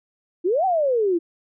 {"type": "exponential two-way sweep", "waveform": "sine", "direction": "up then down", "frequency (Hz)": [326.4, 784, 326.4], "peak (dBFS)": -17, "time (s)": [0.44, 1.19], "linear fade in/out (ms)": 20, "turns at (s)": 0.65, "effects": []}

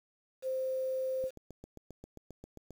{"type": "tone", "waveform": "sine", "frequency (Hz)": 522, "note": "C5", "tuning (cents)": -4, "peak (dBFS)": -31, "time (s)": [0.42, 1.31], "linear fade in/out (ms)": 50}
{"type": "click train", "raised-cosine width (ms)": 2, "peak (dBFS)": -34, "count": 12, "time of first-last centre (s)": [1.24, 2.707], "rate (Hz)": 7.5}
{"effects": ["9-bit"]}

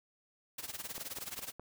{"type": "noise with tremolo", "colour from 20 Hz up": "white", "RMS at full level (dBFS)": -40, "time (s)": [0.58, 1.52], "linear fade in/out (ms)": 5, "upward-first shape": "sine", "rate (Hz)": 19, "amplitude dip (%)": 85}
{"type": "click train", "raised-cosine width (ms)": 1, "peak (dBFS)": -32, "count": 4, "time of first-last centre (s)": [0.98, 1.596], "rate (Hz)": 4.87}
{"effects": []}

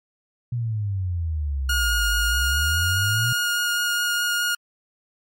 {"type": "exponential two-way sweep", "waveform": "sine", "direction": "down then up", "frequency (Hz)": [123.1, 51.4, 123.1], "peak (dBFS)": -22, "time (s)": [0.52, 3.33], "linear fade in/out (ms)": 5, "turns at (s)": 2.11}
{"type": "tone with vibrato", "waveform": "sawtooth", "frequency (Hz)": 1430, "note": "F6", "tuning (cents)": 41, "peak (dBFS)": -17, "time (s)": [1.69, 4.55], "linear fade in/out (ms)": 5, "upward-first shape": "sine", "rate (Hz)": 4.8, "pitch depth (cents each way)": 8}
{"effects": ["MP3 64 kbps"]}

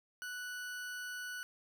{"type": "tone", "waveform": "40% pulse", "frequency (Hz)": 1480, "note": "F#6", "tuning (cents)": 0, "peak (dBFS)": -40, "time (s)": [0.22, 1.43], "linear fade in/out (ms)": 0, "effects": []}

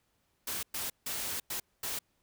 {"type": "noise bursts at uneven times", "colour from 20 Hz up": "white", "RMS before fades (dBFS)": -36, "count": 5, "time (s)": [[0.47, 0.63], [0.74, 0.9], [1.06, 1.4], [1.5, 1.6], [1.83, 1.99]], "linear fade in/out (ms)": 5, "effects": ["pink hiss -75 dBFS RMS until 2.22 s"]}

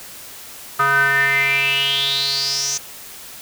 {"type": "tone with band-pass filter sweep", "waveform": "square", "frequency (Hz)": 138.59, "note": "C#3", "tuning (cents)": 0, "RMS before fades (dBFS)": -18, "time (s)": [0.79, 2.78], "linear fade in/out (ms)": 10, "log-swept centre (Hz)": [1300, 6300], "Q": 8.6, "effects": ["white hiss -37 dBFS RMS until 3.41 s"]}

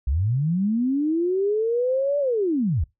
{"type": "linear two-way sweep", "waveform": "sine", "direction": "up then down", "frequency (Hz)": [58.27, 584, 58.27], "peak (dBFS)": -19, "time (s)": [0.07, 2.84], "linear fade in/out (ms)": 5, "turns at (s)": 2.19, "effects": ["noise-tail reverb RT60 0.2 s tail -24 dB re dry"]}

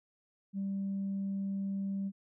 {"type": "tone", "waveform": "sine", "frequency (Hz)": 196, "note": "G3", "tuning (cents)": 0, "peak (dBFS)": -31, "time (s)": [0.53, 2.12], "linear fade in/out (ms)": 50, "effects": ["tanh soft clip ceiling -29 dBFS"]}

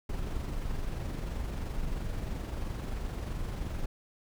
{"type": "noise with amplitude modulation", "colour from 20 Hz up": "brown", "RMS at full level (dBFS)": -33, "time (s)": [0.09, 3.86], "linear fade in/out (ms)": 5, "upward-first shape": "sine", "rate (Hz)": 23, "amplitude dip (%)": 35, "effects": []}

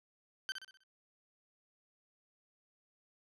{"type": "tone with echo", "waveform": "20% pulse", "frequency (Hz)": 1545, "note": "G6", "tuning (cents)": -26, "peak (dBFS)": -30, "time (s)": [0.49, 0.52], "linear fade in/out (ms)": 0, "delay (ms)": 63, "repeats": 5, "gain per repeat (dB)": -7, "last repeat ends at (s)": 0.835, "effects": ["low-pass 8000 Hz 12 dB/octave"]}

